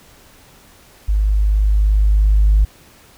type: tone with level ramp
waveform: sine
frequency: 51.5 Hz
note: G#1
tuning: 14 cents flat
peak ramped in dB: -12 to -7 dBFS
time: 1.08-2.65 s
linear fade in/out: 10 ms
effects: tanh soft clip ceiling -5 dBFS + pink hiss -47 dBFS RMS until 3.17 s